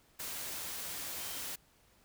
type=tone in noise; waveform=sine; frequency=3136 Hz; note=G7; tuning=in tune; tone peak=-52 dBFS; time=1.2-1.4 s; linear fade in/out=10 ms; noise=white; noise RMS=-41 dBFS; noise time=0.19-1.56 s; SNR=-14 dB; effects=pink hiss -67 dBFS RMS until 2.04 s